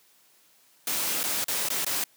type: noise with dropouts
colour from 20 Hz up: white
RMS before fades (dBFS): -28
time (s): 0.87-2.04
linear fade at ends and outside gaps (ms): 2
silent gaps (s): 1.232-1.238 / 1.442-1.482 / 1.687-1.702 / 1.847-1.864
effects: white hiss -61 dBFS RMS until 2.16 s + high-pass 150 Hz 12 dB/octave